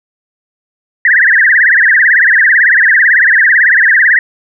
sine tone with vibrato, 1777 Hz, A6, 17 cents sharp, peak -4 dBFS, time 1.05-4.19 s, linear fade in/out 2 ms, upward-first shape triangle, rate 18 Hz, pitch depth 250 cents each way, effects none

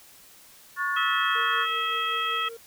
sine chord, F# minor, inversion second, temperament equal with one note detuned, 1108.7 / 1442 / 1760 Hz, C#6 / F#6 / A6, 0 / -45 / 0 cents, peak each -29 dBFS, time 0.76-1.67 s, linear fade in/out 50 ms
harmonic tone, 649 Hz, E5, 27 cents flat, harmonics 2 / 3 / 4 / 5, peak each -27 / -34 / -33 / -30 dBFS, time 0.96-2.49 s, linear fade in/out 10 ms
triangle tone with tremolo, 461.9 Hz, A#4, 16 cents flat, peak -35 dBFS, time 1.35-2.57 s, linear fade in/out 5 ms, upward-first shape triangle, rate 5.3 Hz, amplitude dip 65%
effects white hiss -52 dBFS RMS until 2.66 s

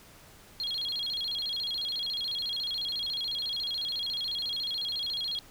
sine tone with vibrato, 3729 Hz, A#7, in tune, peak -29 dBFS, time 0.6-5.39 s, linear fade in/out 0 ms, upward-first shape square, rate 14 Hz, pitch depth 210 cents each way, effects tanh soft clip ceiling -26 dBFS + pink hiss -54 dBFS RMS until 5.5 s

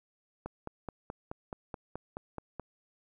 click train, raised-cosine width 1 ms, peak -24 dBFS, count 11, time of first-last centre 0.46-2.597 s, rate 4.68 Hz, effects 11-bit

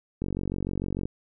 click train, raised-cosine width 3 ms, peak -17 dBFS, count 40, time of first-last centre 0.22-1.055 s, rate 46.7 Hz, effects none

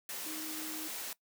sine tone in noise, 312.3 Hz, D#4, 7 cents sharp, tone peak -43 dBFS, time 0.26-0.88 s, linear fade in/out 2 ms, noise white, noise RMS -41 dBFS, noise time 0.09-1.13 s, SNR -5 dB, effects noise-tail reverb RT60 0.1 s tail -20 dB re dry + high-pass 200 Hz 12 dB/octave

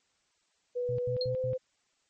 sine tone with pitch glide, 491.3 to 514.2 Hz, B4 to C5, -9 to -30 cents, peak -29 dBFS, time 0.75-1.58 s, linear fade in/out 20 ms, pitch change +79 cents, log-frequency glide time 1.02-1.37 s
sine tone bursts, 123.47 Hz, B2, in tune, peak -33 dBFS, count 4, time 0.89-1.533 s, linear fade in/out 0 ms, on 94 ms, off 89 ms
sine tone with exponential decay, 4219 Hz, C8, 14 cents sharp, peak -28 dBFS, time 1.21-1.29 s, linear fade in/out 2 ms, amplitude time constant 17 ms
effects white hiss -73 dBFS RMS until 2.09 s + MP3 32 kbps

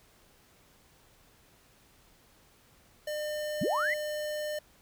square tone, 603 Hz, D5, 46 cents sharp, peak -33 dBFS, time 3.07-4.59 s, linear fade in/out 5 ms
sine linear sweep, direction up, 116.54 to 2100 Hz, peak -27 dBFS, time 3.61-3.94 s, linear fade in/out 5 ms
effects pink hiss -62 dBFS RMS until 4.81 s

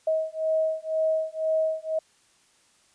sine beating tone pair, 634 / 636 Hz, D#5 / D#5, +32 / +38 cents, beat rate 2 Hz, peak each -26 dBFS, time 0.07-1.99 s, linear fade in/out 5 ms, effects white hiss -62 dBFS RMS until 2.94 s + resampled to 22050 Hz

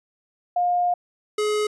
sine / square tone pair in turn, 710 / 422.2 Hz, F5 / G#4, +28 / +29 cents, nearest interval major sixth, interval 899 cents, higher first, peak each -18 / -21 dBFS, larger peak first, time 0.56-0.94 / 1.38-1.67 s, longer first, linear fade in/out 5 ms, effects resampled to 24000 Hz

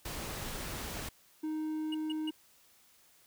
pink noise, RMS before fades -40 dBFS, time 0.05-1.09 s, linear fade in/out 5 ms
triangle tone, 311.1 Hz, D#4, in tune, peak -31 dBFS, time 1.43-2.31 s, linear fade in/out 10 ms
triangle tone bursts, 2875 Hz, F7, 50 cents sharp, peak -36 dBFS, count 3, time 1.92-2.298 s, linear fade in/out 5 ms, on 26 ms, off 150 ms
effects white hiss -64 dBFS RMS until 3.26 s

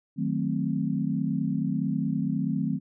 sine chord, D# diminished seventh, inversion none, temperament equal, 155.56 / 185 / 220 / 261.6 Hz, D#3 / F#3 / A3 / C4, 0 / 0 / 0 / 0 cents, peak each -30 dBFS, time 0.16-2.8 s, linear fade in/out 50 ms, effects none

